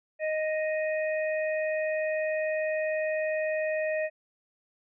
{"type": "harmonic tone", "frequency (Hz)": 622.3, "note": "D#5", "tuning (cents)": 0, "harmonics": [1, 3, 4], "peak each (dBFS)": [-27, -35, -38], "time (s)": [0.19, 4.1], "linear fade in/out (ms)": 50, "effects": []}